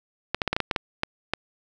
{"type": "clicks", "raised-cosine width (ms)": 0.3, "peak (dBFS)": -7, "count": 10, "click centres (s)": [0.346, 0.418, 0.477, 0.53, 0.565, 0.603, 0.712, 0.762, 1.034, 1.336], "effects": []}